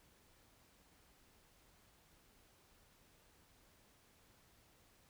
silence, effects pink hiss -69 dBFS RMS until 5.09 s

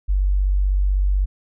sine tone, 48 Hz, G1, 36 cents flat, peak -15 dBFS, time 0.08-1.26 s, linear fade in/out 20 ms, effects none

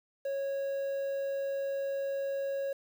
triangle tone with quantisation, 550 Hz, C#5, 14 cents flat, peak -29 dBFS, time 0.25-2.73 s, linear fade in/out 5 ms, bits 9, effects none

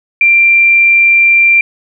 sine tone, 2367 Hz, D7, 13 cents sharp, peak -4 dBFS, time 0.21-1.61 s, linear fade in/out 2 ms, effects none

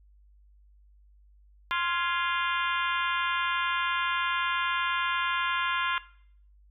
harmonic tone with a mistuned harmonic, 348.6 Hz, F4, 3 cents flat, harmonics 3 / 4 / 5 / 6 / 7 / 8 / 9 / 10, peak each -30 / -32 / -34 / -36 / -37 / -38 / -39 / -40 dBFS, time 1.71-5.98 s, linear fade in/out 0 ms, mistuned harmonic 5, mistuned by -70 cents, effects noise-tail reverb RT60 0.6 s tail -18 dB re dry + added 50 Hz sine -55 dBFS peak until 6.7 s

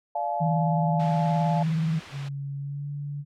sine chord, D minor, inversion none, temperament equal with one note detuned, 587.3 / 698.5 / 857.4 Hz, D5 / F5 / A5, 0 / 0 / -45 cents, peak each -33 / -28 / -29 dBFS, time 0.15-1.63 s, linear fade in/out 5 ms
sine tone with vibrato, 160.6 Hz, E3, 45 cents flat, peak -22 dBFS, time 0.4-2 s, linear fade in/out 20 ms, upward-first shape triangle, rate 19 Hz, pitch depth 81 cents each way
white noise, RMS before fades -37 dBFS, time 0.99-2.29 s, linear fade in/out 10 ms
sine tone with pitch glide, 139.8 to 143.98 Hz, C#3 to D3, +15 to -34 cents, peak -30 dBFS, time 2.11-3.25 s, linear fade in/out 50 ms, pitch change +51 cents, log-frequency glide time 2.57-2.88 s
effects low-pass 3000 Hz 12 dB/octave

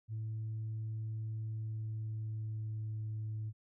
sine tone with pitch glide, 110 to 108.61 Hz, A2 to A2, 0 to -22 cents, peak -35 dBFS, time 0.08-3.53 s, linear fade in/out 50 ms, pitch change -22 cents, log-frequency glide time 1.45-3.03 s, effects tanh soft clip ceiling -34 dBFS

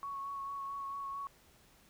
sine tone with vibrato, 1108.7 Hz, C#6, in tune, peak -38 dBFS, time 0.03-1.27 s, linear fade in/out 0 ms, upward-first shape sine, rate 4.5 Hz, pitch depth 16 cents each way, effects pink hiss -64 dBFS RMS until 1.89 s

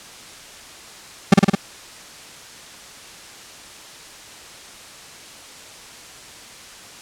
40% pulse tone with echo, 196 Hz, G3, in tune, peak -4 dBFS, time 1.32-1.34 s, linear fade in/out 5 ms, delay 53 ms, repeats 4, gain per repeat -2 dB, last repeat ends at 1.552 s, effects white hiss -40 dBFS RMS until 7.01 s + low-pass 8000 Hz 12 dB/octave

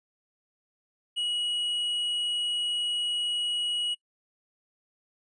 sine tone with tanh clipping, 2911 Hz, F#7, 29 cents flat, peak -28 dBFS, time 1.16-3.95 s, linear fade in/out 20 ms, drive 6 dB, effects noise-tail reverb RT60 0.1 s tail -25 dB re dry + resampled to 22050 Hz

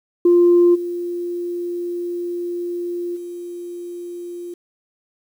sine tone with level steps, 349.2 Hz, F4, in tune, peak -8 / -22 / -28 dBFS, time 0.25-4.54 s, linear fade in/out 5 ms, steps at 0.74 / 3.15 s, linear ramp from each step 20 ms, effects tanh soft clip ceiling -6 dBFS + 8-bit

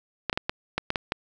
clicks, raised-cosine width 0.3 ms, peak -9 dBFS, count 8, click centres 0.297 / 0.329 / 0.375 / 0.495 / 0.78 / 0.904 / 0.958 / 1.121 s, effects none

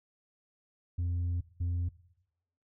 sine tone pair in turn, 87.31 / 87.31 Hz, F2 / F2, 0 / 0 cents, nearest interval unison, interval 0 cents, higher neither, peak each -26 dBFS, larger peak neither, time 0.98-1.41 / 1.6-1.89 s, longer first, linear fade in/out 10 ms, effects noise-tail reverb RT60 0.8 s tail -19 dB re dry + tanh soft clip ceiling -28 dBFS

